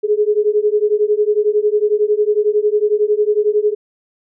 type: beating tone pair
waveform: sine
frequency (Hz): 414.9 / 425.9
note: G#4 / G#4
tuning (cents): -2 / +44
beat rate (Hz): 11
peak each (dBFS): -15 / -15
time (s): 0.03-3.75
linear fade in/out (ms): 20
effects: none